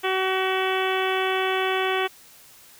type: harmonic tone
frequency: 377.8 Hz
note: F#4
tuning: 36 cents sharp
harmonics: 1 / 2 / 3 / 4 / 5 / 6 / 7 / 8 / 9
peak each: -25 / -28 / -30 / -31 / -32 / -33 / -33 / -34 / -35 dBFS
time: 0.03-2.08 s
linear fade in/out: 20 ms
effects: white hiss -50 dBFS RMS until 2.79 s